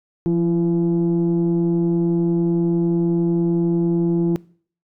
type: tone pair together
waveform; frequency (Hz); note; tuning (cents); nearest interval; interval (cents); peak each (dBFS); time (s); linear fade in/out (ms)
sine; 171.81 / 338.1; F3 / E4; -28 / +44; octave; 1172; -17; 0.26-4.36; 0
effects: noise-tail reverb RT60 0.5 s tail -23 dB re dry + tanh soft clip ceiling -12 dBFS